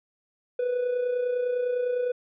triangle tone with amplitude modulation, 493.9 Hz, B4, in tune, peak -19 dBFS, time 0.59-2.12 s, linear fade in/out 5 ms, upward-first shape sine, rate 29.9 Hz, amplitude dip 55%, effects tanh soft clip ceiling -16 dBFS + resampled to 8000 Hz

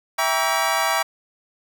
25% pulse chord, E diminished seventh, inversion none, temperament just, 659.3 / 791.1 / 949.3 / 1139.2 Hz, E5 / G5 / Bb5 / Db6, 0 / +16 / +31 / +47 cents, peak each -21 dBFS, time 0.18-1.03 s, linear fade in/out 10 ms, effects none

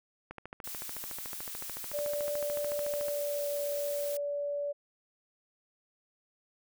click train, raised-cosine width 0.5 ms, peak -27 dBFS, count 39, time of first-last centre 0.31-3.084 s, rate 13.7 Hz
blue noise, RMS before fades -41 dBFS, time 0.64-4.17 s, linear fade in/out 2 ms
sine tone with pitch glide, 584 to 576.3 Hz, D5 to D5, -10 to -33 cents, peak -31 dBFS, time 1.93-4.73 s, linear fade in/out 20 ms, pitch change -23 cents, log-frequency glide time 2.62-3.66 s
effects none

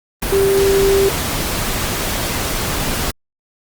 sine tone in noise, 392 Hz, G4, in tune, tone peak -11 dBFS, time 0.32-1.09 s, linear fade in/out 5 ms, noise pink, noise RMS -20 dBFS, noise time 0.22-3.11 s, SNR +6 dB, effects Opus 32 kbps

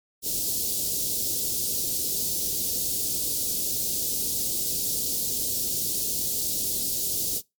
white band-stop noise, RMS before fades -27 dBFS, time 0.22-7.42 s, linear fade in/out 50 ms, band 490 to 4200 Hz, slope 24 dB/octave, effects noise-tail reverb RT60 0.2 s tail -22 dB re dry + MP3 96 kbps

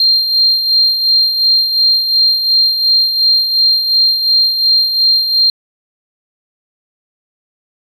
triangle tone with tremolo, 4186 Hz, C8, in tune, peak -3 dBFS, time 0-5.5 s, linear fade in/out 2 ms, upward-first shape sine, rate 2.8 Hz, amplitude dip 65%, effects tanh soft clip ceiling -5 dBFS

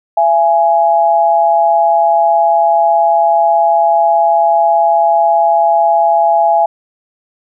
sine tone pair together, 675 / 833.3 Hz, E5 / G#5, +41 / +6 cents, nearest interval major third, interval 365 cents, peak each -10 dBFS, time 0.17-6.66 s, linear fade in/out 5 ms, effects none

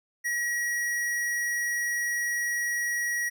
square tone, 1910 Hz, A#6, 42 cents sharp, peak -27 dBFS, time 0.24-3.3 s, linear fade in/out 20 ms, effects none

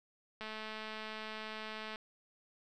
click train, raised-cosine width 0.3 ms, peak -28 dBFS, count 337, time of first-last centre 0.41-1.958 s, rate 217 Hz, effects none

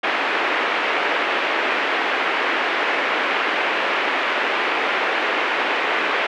white band-pass noise, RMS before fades -21 dBFS, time 0.03-6.27 s, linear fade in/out 10 ms, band 310 to 2500 Hz, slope 24 dB/octave, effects none

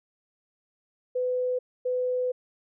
sine tone bursts at uneven times, 502 Hz, B4, 28 cents sharp, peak -24 dBFS, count 2, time 1.15-1.59 / 1.85-2.32 s, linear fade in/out 10 ms, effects none

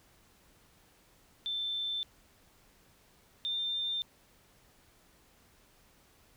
sine tone pair in turn, 3545 / 3597 Hz, A7 / A7, +12 / +37 cents, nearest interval unison, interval 25 cents, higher second, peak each -32 / -31 dBFS, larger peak second, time 1.46-2.03 / 3.45-4.02 s, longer neither, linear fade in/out 0 ms, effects pink hiss -64 dBFS RMS until 6.36 s

